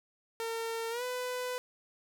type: tone with pitch glide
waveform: sawtooth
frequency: 455.6 to 499.7 Hz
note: A#4 to B4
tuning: -40 to +20 cents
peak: -30 dBFS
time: 0.4-1.58 s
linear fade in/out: 0 ms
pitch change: +160 cents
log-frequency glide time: 0.9-1.03 s
effects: none